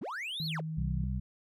triangle linear two-way sweep, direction up then down, 117.1 to 4435 to 240.6 Hz, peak -34 dBFS, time 0.01-0.61 s, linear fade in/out 10 ms, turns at 0.46 s
sine tone, 158.5 Hz, D#3, 32 cents sharp, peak -34 dBFS, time 0.4-1.04 s, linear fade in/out 2 ms
harmonic tone, 63.7 Hz, C2, 46 cents flat, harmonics 1 / 2 / 3, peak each -33 / -36 / -38 dBFS, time 0.77-1.2 s, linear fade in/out 10 ms
effects none

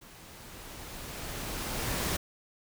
pink noise with level ramp, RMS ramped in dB -52 to -30 dBFS, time 0.01-2.17 s, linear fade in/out 10 ms, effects none

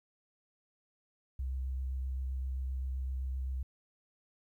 sine tone with vibrato, 65.2 Hz, C2, 5 cents flat, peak -33 dBFS, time 1.39-3.63 s, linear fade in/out 5 ms, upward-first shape sine, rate 7.7 Hz, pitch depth 17 cents each way, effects 12-bit

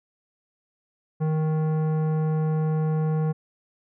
sine tone with tanh clipping, 156.3 Hz, D#3, 8 cents sharp, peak -23 dBFS, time 1.2-3.33 s, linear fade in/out 20 ms, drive 14 dB, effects none

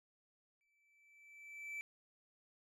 triangle tone with exponential growth, 2320 Hz, D7, 22 cents flat, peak -39 dBFS, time 0.61-1.81 s, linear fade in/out 0 ms, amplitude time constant 260 ms, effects none

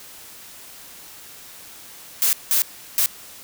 blue noise bursts at uneven times, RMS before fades -18 dBFS, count 3, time 2.22-2.33 / 2.51-2.62 / 2.98-3.06 s, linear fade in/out 0 ms, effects white hiss -42 dBFS RMS until 3.43 s

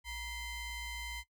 25% pulse ring-modulated tone, 1011 Hz, B5, 40 cents sharp, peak -33 dBFS, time 0.04-1.24 s, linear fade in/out 50 ms, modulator 1070 Hz, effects noise-tail reverb RT60 0.1 s tail -18 dB re dry

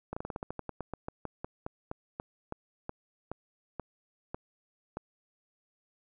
slowing click train, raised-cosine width 1 ms, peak -22 dBFS, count 24, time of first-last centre 0.13-4.97 s, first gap 35 ms, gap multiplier 1.14, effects none

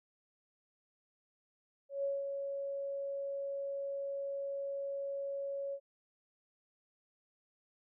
sine tone with ADSR envelope, 556 Hz, C#5, 5 cents sharp, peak -31 dBFS, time 1.89-5.8 s, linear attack 150 ms, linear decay 190 ms, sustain -5 dB, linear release 66 ms, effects none

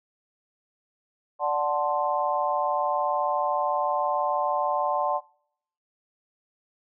sine chord, D dominant seventh, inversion none, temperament equal, 587.3 / 740 / 880 / 1046.5 Hz, D5 / F#5 / A5 / C6, 0 / 0 / 0 / 0 cents, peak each -28 dBFS, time 1.39-5.21 s, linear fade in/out 50 ms, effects noise-tail reverb RT60 0.7 s tail -25 dB re dry

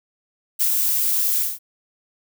violet noise with ADSR envelope, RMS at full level -18 dBFS, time 0.59-1.59 s, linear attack 22 ms, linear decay 87 ms, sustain -2 dB, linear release 190 ms, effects none

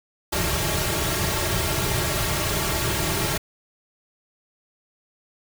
pink noise with comb filter, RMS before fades -24 dBFS, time 0.32-3.38 s, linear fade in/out 10 ms, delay 4 ms, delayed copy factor -0.9, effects none

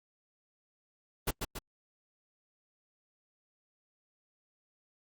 pink noise with echo, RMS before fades -29 dBFS, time 1.27-1.31 s, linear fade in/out 10 ms, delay 140 ms, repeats 2, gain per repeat -5 dB, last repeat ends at 1.59 s, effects Opus 32 kbps

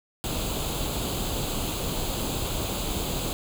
pink noise with comb filter, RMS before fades -29 dBFS, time 0.24-3.33 s, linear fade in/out 0 ms, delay 0.27 ms, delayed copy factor +0.7, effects none

